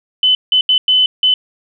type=tone bursts at uneven times; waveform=sine; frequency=3023 Hz; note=F#7; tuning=36 cents sharp; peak=-8 dBFS; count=5; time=0.23-0.35 / 0.52-0.61 / 0.69-0.78 / 0.88-1.06 / 1.23-1.34 s; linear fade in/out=2 ms; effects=none